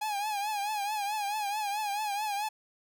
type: tone with vibrato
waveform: 45% pulse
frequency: 830.6 Hz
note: G#5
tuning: in tune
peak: -30 dBFS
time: 0.01-2.49 s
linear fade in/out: 10 ms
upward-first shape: triangle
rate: 4.6 Hz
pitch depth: 90 cents each way
effects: none